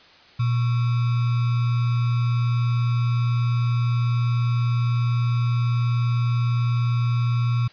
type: tone with sample-and-hold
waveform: sine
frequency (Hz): 119.7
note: A#2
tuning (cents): +46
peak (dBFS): -18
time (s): 0.39-7.68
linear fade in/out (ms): 10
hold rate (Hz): 1225
effects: white hiss -50 dBFS RMS until 7.72 s + resampled to 11025 Hz